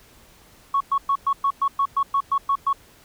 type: tone bursts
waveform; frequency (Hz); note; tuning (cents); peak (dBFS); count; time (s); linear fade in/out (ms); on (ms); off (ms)
sine; 1108.7; C#6; 0; -16; 12; 0.74-2.73; 5; 65; 110
effects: tanh soft clip ceiling -12 dBFS + pink hiss -52 dBFS RMS until 3.04 s